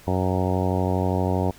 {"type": "harmonic tone", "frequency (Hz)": 92.5, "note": "F#2", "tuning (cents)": 0, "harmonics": [1, 2, 3, 4, 5, 6, 7, 8, 9, 10], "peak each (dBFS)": [-24, -27, -29, -30, -31, -32, -32, -33, -34, -34], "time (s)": [0.07, 1.51], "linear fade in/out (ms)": 5, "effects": ["pink hiss -49 dBFS RMS until 1.58 s"]}